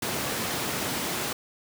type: high-pass noise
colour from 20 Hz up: pink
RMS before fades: -30 dBFS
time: 0.02-1.33 s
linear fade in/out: 5 ms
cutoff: 150 Hz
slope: 12 dB/octave
effects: none